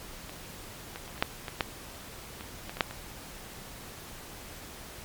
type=clicks; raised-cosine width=0.3 ms; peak=-27 / -22 / -30 / -27 / -7 / -19 / -9 / -25 / -21 / -22 / -6 / -23 dBFS; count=12; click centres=0.295 / 0.959 / 1.078 / 1.179 / 1.225 / 1.482 / 1.608 / 2.409 / 2.695 / 2.77 / 2.808 / 2.91 s; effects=pink hiss -45 dBFS RMS until 5.04 s + MP3 96 kbps